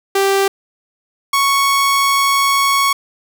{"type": "tone pair in turn", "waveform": "sawtooth", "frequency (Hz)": [392, 1108.7], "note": ["G4", "C#6"], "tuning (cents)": [0, 0], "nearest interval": "octave + tritone", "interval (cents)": 1800, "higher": "second", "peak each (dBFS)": -8, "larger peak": "neither", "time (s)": [[0.15, 0.48], [1.33, 2.93]], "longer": "second", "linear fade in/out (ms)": 5, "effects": []}